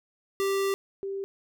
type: tone pair in turn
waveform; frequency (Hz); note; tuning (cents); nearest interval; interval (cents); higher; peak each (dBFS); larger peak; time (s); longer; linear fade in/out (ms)
square / sine; 392 / 392; G4 / G4; 0 / 0; unison; 0; neither; -25 / -30; first; 0.4-0.74 / 1.03-1.24; first; 0
effects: none